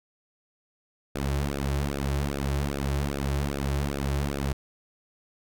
sawtooth tone with flanger, 70 Hz, C#2, 18 cents sharp, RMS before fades -28 dBFS, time 1.15-4.53 s, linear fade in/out 5 ms, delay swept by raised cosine 0.96 to 4.26 ms, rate 2.5 Hz, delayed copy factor -1, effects none

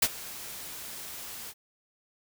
white noise with ADSR envelope, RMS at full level -21 dBFS, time 0.02-1.54 s, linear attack 6 ms, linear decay 52 ms, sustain -20 dB, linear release 50 ms, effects none

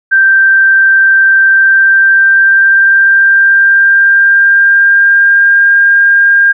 sine tone with pitch glide, 1568 to 1607.4 Hz, G6 to G6, 0 to +43 cents, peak -3 dBFS, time 0.11-6.53 s, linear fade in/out 20 ms, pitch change +43 cents, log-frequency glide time 1.51-5.75 s, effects none

